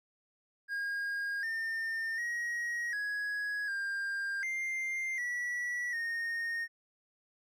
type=tone with pitch steps; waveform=triangle; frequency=1627 / 1810 / 1895 / 1668 / 1598 / 2099 / 1945 / 1847 Hz; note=G#6 / A6 / A#6 / G#6 / G6 / C7 / B6 / A#6; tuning=-36 / +48 / +28 / +7 / +33 / +5 / -27 / -16 cents; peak=-31 dBFS; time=0.68-6.68 s; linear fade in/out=50 ms; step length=750 ms; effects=none